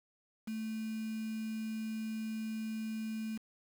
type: tone with quantisation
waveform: sine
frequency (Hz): 220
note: A3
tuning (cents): 0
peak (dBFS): -36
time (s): 0.47-3.38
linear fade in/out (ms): 10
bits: 8
effects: none